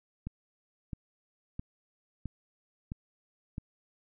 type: click train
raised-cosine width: 5 ms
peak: -24 dBFS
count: 6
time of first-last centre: 0.27-3.581 s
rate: 1.51 Hz
effects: none